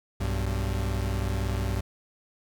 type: tone pair together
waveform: 40% pulse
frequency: 61.74 / 98.01 Hz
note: B1 / G2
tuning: 0 / 0 cents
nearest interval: minor sixth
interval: 800 cents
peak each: -28 dBFS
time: 0.2-1.81 s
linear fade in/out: 10 ms
effects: 10-bit